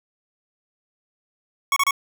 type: tone bursts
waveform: 25% pulse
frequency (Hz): 1108.7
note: C#6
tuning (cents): 0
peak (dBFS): -13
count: 3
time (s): 1.72-1.909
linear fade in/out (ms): 2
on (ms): 43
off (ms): 30
effects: none